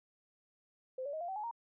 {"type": "tone with pitch steps", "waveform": "sine", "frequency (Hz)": [517, 570.3, 629.2, 694.1, 765.7, 844.7, 931.9], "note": ["C5", "C#5", "D#5", "F5", "G5", "G#5", "A#5"], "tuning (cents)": [-21, 49, 19, -11, -41, 29, -1], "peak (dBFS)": -37, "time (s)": [0.98, 1.512], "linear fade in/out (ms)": 5, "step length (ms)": 76, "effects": []}